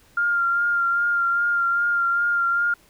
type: tone with vibrato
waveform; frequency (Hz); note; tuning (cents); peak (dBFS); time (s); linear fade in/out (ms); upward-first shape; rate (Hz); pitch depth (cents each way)
sine; 1396.9; F6; 0; -18; 0.17-2.74; 5; sine; 2.5; 22
effects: pink hiss -56 dBFS RMS until 2.89 s